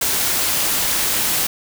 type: noise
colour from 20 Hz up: white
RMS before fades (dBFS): -19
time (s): 0.01-1.47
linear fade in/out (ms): 5
effects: none